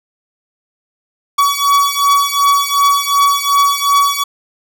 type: beating tone pair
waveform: 45% pulse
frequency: 1131 / 1133.7 Hz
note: C#6 / C#6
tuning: +34 / +39 cents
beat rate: 2.7 Hz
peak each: -13 dBFS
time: 1.38-4.24 s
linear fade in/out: 10 ms
effects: none